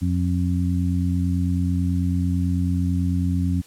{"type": "harmonic tone", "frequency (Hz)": 89.1, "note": "F2", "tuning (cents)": 35, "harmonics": [1, 2, 3], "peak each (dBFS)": [-21, -24, -26], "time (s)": [0.01, 3.62], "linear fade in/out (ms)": 20, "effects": ["white hiss -50 dBFS RMS until 3.66 s", "low-pass 11000 Hz 12 dB/octave"]}